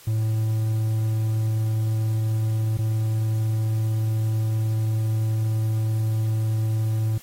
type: tone with dropouts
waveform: triangle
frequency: 110 Hz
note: A2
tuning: in tune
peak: -18 dBFS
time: 0.07-7.18 s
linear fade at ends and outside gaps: 5 ms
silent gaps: 2.773-2.787 s
effects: white hiss -48 dBFS RMS until 7.22 s + AAC 48 kbps